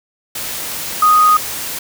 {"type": "tone in noise", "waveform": "sine", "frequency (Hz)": 1244.5, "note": "D#6", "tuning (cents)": 0, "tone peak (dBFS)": -7, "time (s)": [1.02, 1.37], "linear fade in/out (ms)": 5, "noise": "white", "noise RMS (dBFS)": -24, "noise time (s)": [0.35, 1.79], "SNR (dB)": 14, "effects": []}